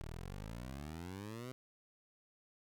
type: exponential sweep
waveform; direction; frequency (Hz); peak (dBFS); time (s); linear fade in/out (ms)
15% pulse; up; 36.71 to 130.81; -38; 0.01-1.52; 0
effects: none